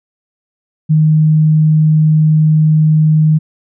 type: tone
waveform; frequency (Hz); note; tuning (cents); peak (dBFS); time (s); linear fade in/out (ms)
sine; 155.3; D#3; -3; -6; 0.89-3.39; 20
effects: none